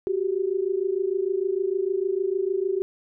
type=tone pair together; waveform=sine; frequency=369.1 / 395.7 Hz; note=F#4 / G4; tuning=-4 / +16 cents; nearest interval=minor second; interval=120 cents; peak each=-25 dBFS; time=0.07-2.82 s; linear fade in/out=0 ms; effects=none